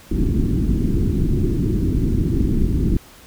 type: low-pass noise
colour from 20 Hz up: pink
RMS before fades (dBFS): -18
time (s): 0.11-2.97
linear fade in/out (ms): 5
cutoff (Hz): 360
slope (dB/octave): 48
effects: pink hiss -45 dBFS RMS until 3.26 s